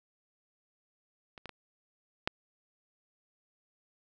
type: clicks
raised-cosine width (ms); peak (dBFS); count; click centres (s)
0.3; -30 / -26 / -28 / -12; 4; 1.378 / 1.457 / 1.493 / 2.275
effects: none